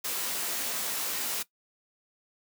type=noise with comb filter; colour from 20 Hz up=white; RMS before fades=-32 dBFS; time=0.04-1.43 s; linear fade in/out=10 ms; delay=17 ms; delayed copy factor=+0.55; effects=noise-tail reverb RT60 0.1 s tail -18 dB re dry + high-pass 200 Hz 12 dB/octave